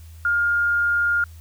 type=tone; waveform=sine; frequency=1413 Hz; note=F6; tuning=20 cents sharp; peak=-17 dBFS; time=0.25-1.24 s; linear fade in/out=2 ms; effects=added 81 Hz sine -39 dBFS peak until 1.4 s + white hiss -54 dBFS RMS until 1.4 s